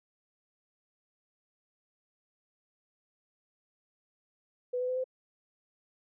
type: tone with pitch steps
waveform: sine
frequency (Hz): 495.9 / 502.2 / 508.7 / 515.2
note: B4 / B4 / C5 / C5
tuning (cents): +7 / +29 / -49 / -27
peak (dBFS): -29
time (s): 4.73-5.042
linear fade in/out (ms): 10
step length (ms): 78
effects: none